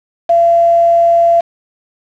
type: tone with quantisation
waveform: sine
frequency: 680 Hz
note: F5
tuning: 46 cents flat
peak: -6 dBFS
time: 0.29-1.41 s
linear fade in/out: 10 ms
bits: 4
effects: low-pass 3000 Hz 12 dB/octave